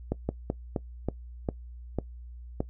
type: slowing click train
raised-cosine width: 2 ms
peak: -14 dBFS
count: 8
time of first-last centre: 0.12-2.605 s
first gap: 170 ms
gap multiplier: 1.24
effects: noise-tail reverb RT60 0.1 s tail -20 dB re dry + added 60 Hz sine -41 dBFS peak until 2.69 s